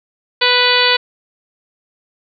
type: harmonic tone with a mistuned harmonic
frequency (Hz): 493.9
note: B4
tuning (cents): 0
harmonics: 1 / 2 / 3 / 4 / 5 / 6 / 7 / 8 / 9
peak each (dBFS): -19 / -19 / -19 / -19 / -19 / -19 / -19 / -19 / -19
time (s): 0.41-0.97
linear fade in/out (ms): 10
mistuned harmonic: 9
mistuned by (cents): +20
effects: none